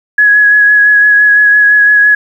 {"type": "tone with vibrato", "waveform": "sine", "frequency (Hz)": 1678, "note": "G#6", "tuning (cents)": 17, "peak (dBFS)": -3, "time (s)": [0.18, 2.15], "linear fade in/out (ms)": 5, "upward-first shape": "sine", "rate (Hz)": 5.9, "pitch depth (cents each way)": 18, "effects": ["7-bit"]}